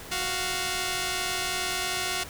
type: tone pair together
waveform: 5% pulse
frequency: 370 / 697.4 Hz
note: F#4 / F5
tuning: 0 / -3 cents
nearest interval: major seventh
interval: 1097 cents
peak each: -19 dBFS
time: 0.11-2.24 s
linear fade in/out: 10 ms
effects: pink hiss -42 dBFS RMS until 2.29 s